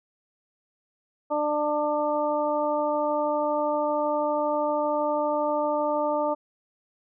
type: harmonic tone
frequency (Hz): 297.9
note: D4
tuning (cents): +25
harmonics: 1 / 2 / 3 / 4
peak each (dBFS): -31 / -25 / -28 / -32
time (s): 1.3-6.35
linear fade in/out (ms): 20
effects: none